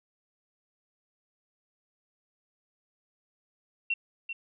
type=tone with echo; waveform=sine; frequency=2726 Hz; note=F7; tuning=43 cents flat; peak=-25 dBFS; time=3.9-3.94 s; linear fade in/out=5 ms; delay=390 ms; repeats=1; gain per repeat=-8 dB; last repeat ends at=4.33 s; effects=none

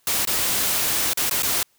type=noise with dropouts; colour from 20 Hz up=white; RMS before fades=-22 dBFS; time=0.07-1.63 s; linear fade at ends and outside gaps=2 ms; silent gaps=0.252-0.273 / 1.134-1.173 / 1.296-1.31 / 1.423-1.431 s; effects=white hiss -63 dBFS RMS until 1.78 s

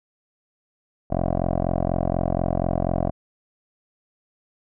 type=tone with low-pass filter; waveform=10% pulse; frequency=44.12 Hz; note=F1; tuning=18 cents sharp; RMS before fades=-23 dBFS; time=1.1-3.11 s; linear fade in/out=20 ms; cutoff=680 Hz; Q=3.3; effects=none

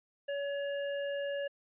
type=tone; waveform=square; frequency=565 Hz; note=C#5; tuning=33 cents sharp; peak=-34 dBFS; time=0.28-1.48 s; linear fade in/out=10 ms; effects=resampled to 8000 Hz

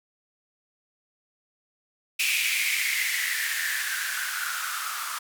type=noise with band-pass filter sweep; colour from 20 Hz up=violet; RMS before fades=-28 dBFS; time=2.19-5.19 s; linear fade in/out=10 ms; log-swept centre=2500 to 1200 Hz; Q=7.6; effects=none

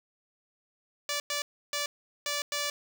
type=tone bursts at uneven times; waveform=5% pulse; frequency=581 Hz; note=D5; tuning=19 cents flat; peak=-18 dBFS; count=5; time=1.09-1.2 / 1.3-1.42 / 1.73-1.86 / 2.26-2.42 / 2.52-2.7 s; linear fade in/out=2 ms; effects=none

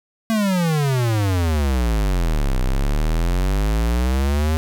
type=exponential two-way sweep; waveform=square; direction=down then up; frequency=227.6 to 31.01 to 80.5 Hz; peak=-17 dBFS; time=0.3-4.57 s; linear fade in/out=0 ms; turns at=2.59 s; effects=none

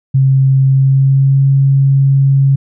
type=tone with pitch glide; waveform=sine; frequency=134.2 to 136.86 Hz; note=C3 to C#3; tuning=+44 to -22 cents; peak=-6 dBFS; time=0.14-2.56 s; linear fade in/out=10 ms; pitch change=+34 cents; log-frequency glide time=0.66-1.46 s; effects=none

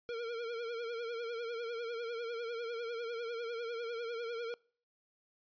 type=tone with vibrato; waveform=square; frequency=466.2 Hz; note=A#4; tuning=in tune; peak=-38 dBFS; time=0.09-4.54 s; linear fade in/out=0 ms; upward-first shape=triangle; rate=10 Hz; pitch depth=76 cents each way; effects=noise-tail reverb RT60 0.5 s tail -26 dB re dry + resampled to 11025 Hz

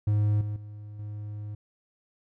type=tone with level steps; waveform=triangle; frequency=104.7 Hz; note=G#2; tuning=15 cents sharp; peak=-19 / -27 / -37 / -32 dBFS; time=0.07-1.55 s; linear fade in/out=5 ms; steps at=0.41 / 0.56 / 0.99 s; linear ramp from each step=2 ms; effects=none

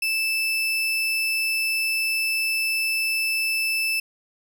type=tone; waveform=35% pulse; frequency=2637 Hz; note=E7; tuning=in tune; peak=-20 dBFS; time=0.02-4 s; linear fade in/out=5 ms; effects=none

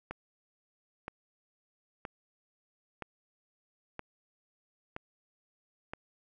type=click train; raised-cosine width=0.5 ms; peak=-23 dBFS; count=7; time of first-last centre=0.11-5.935 s; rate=1.03 Hz; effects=none

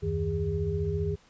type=tone cluster; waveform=sine; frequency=76.8 / 91.8 / 158 / 407.9 Hz; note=D#2 / F#2 / D#3 / G#4; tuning=-22 / -13 / +27 / -31 cents; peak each=-34 / -31 / -32 / -31 dBFS; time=0.02-1.16 s; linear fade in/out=20 ms; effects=pink hiss -60 dBFS RMS until 1.29 s + resampled to 16000 Hz

